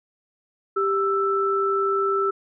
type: tone pair together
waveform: sine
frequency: 393.6 / 1324 Hz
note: G4 / E6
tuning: +7 / +7 cents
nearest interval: octave + major sixth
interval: 2100 cents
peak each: -22 dBFS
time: 0.76-2.31 s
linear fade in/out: 10 ms
effects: none